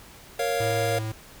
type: chord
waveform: square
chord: Bb minor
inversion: none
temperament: equal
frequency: 466.2 / 554.4 / 698.5 Hz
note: Bb4 / Db5 / F5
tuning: 0 / 0 / 0 cents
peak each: -29 dBFS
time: 0.39-0.99 s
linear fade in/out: 5 ms
type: tone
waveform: square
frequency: 109.4 Hz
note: A2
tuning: 9 cents flat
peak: -29 dBFS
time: 0.6-1.12 s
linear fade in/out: 5 ms
effects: pink hiss -48 dBFS RMS until 1.4 s